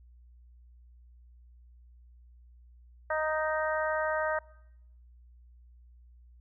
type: harmonic tone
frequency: 311.1 Hz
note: D#4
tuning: in tune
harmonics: 2 / 3 / 4 / 5 / 6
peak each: -30 / -35 / -36 / -35 / -38 dBFS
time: 3.1-4.39 s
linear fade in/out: 5 ms
effects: noise-tail reverb RT60 0.9 s tail -24 dB re dry + added 60 Hz sine -53 dBFS peak until 6.4 s